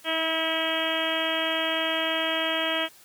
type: harmonic tone with a mistuned harmonic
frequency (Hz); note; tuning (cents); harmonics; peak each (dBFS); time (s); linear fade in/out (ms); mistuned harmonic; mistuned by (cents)
323.1; E4; -35; 1 / 2 / 3 / 4 / 5 / 6 / 7 / 8 / 9 / 10; -34 / -30 / -36 / -35 / -34 / -34 / -35 / -36 / -33 / -30; 0.04-2.89; 50; 1; -19
effects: white hiss -53 dBFS RMS until 3.04 s + high-pass 80 Hz 12 dB/octave